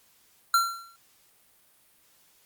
square tone with exponential decay, 1366 Hz, F6, 39 cents flat, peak -17 dBFS, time 0.54-0.96 s, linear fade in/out 2 ms, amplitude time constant 90 ms, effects white hiss -62 dBFS RMS until 2.45 s + Opus 48 kbps

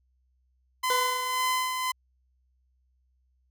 sawtooth tone with tremolo, 1022 Hz, C6, 41 cents flat, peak -20 dBFS, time 0.83-1.92 s, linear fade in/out 10 ms, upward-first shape sine, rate 1.9 Hz, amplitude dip 45%
20% pulse tone with exponential decay, 496.7 Hz, B4, 10 cents sharp, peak -21 dBFS, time 0.9-1.92 s, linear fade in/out 2 ms, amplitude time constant 220 ms
effects added 63 Hz sine -66 dBFS peak until 3.5 s

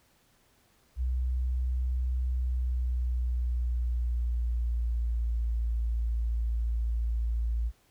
sine tone with pitch glide, 62.7 to 57.17 Hz, B1 to A#1, +27 to -33 cents, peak -26 dBFS, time 0.96-7.72 s, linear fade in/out 50 ms, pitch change -160 cents, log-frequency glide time 2.3-5.54 s, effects pink hiss -66 dBFS RMS until 7.9 s

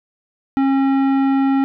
sine tone with tanh clipping, 271.3 Hz, C#4, 37 cents flat, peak -15 dBFS, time 0.57-1.64 s, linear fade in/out 0 ms, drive 14 dB, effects none

